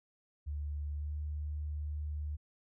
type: tone with pitch glide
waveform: sine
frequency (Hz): 73.42 to 74.79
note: D2 to D2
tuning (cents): 0 to +32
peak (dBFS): -35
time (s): 0.46-2.37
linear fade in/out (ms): 20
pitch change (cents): +32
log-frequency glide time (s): 0.95-1.12
effects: none